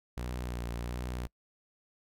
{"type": "tone with vibrato", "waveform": "sawtooth", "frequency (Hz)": 60.2, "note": "B1", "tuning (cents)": -44, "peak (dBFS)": -31, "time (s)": [0.17, 1.27], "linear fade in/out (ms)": 5, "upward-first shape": "sine", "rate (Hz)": 1.4, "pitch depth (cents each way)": 43, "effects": ["noise-tail reverb RT60 0.1 s tail -26 dB re dry"]}